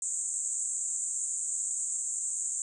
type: band-pass noise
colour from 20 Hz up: white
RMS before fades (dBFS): -33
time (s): 0.02-2.62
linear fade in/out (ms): 2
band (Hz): 6900 to 8300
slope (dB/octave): 96
effects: none